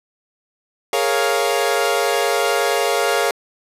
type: chord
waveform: sawtooth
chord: Bb minor seventh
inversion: third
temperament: equal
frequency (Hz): 415.3 / 466.2 / 554.4 / 698.5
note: Ab4 / Bb4 / Db5 / F5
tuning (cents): 0 / 0 / 0 / 0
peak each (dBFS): -18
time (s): 0.93-3.31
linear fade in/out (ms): 2
effects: resampled to 32000 Hz + 8-bit